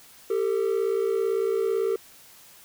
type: tone pair together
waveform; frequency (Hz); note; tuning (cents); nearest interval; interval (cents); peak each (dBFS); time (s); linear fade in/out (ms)
triangle; 392 / 449.9; G4 / A4; 0 / +39; major second; 239; -22; 0.3-1.96; 5
effects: tanh soft clip ceiling -16 dBFS + white hiss -51 dBFS RMS until 2.64 s